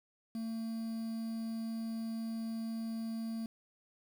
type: tone with quantisation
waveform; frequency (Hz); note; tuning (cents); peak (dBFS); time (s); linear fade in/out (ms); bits
triangle; 225.5; A3; +43; -34; 0.35-3.46; 2; 9
effects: none